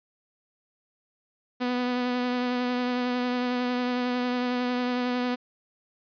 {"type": "tone with vibrato", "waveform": "sawtooth", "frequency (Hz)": 247.6, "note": "B3", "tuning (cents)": 5, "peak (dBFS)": -21, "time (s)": [1.6, 5.36], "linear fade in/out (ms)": 20, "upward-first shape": "triangle", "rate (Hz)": 11, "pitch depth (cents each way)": 20, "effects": ["resampled to 11025 Hz"]}